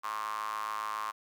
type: tone with high-pass filter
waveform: sawtooth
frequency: 107.1 Hz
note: A2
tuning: 46 cents flat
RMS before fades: -36 dBFS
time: 0.03-1.12 s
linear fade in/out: 20 ms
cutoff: 1100 Hz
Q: 9.7
effects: none